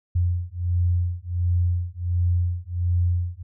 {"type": "beating tone pair", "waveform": "sine", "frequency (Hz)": [87.31, 88.71], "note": ["F2", "F2"], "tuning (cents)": [0, 28], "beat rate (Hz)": 1.4, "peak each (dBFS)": -23, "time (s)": [0.15, 3.43], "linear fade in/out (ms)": 10, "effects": []}